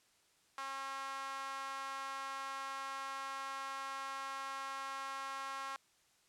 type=tone with high-pass filter; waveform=sawtooth; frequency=271 Hz; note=C#4; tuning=39 cents flat; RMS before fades=-43 dBFS; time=0.58-5.76 s; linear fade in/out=0 ms; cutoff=1100 Hz; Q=3.2; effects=white hiss -71 dBFS RMS until 6.28 s + low-pass 9000 Hz 12 dB/octave